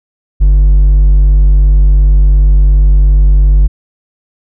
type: tone with hard clipping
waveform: sine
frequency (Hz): 48.62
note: G1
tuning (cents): -13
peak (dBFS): -4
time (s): 0.4-3.68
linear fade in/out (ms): 20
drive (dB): 3
effects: none